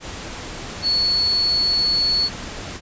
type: tone in noise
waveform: sine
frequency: 4406 Hz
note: C#8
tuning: 11 cents flat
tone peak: -16 dBFS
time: 0.82-2.3 s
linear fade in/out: 50 ms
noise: pink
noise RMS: -32 dBFS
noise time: 0-2.81 s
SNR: +13 dB
effects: resampled to 16000 Hz